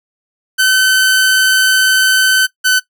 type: tone pair in turn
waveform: sawtooth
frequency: 1526 / 1512.8 Hz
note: G6 / F#6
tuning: -47 / +38 cents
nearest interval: unison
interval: 15 cents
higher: first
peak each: -5 dBFS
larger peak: neither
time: 0.58-2.47 / 2.64-2.8 s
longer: first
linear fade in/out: 20 ms
effects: noise-tail reverb RT60 0.1 s tail -17 dB re dry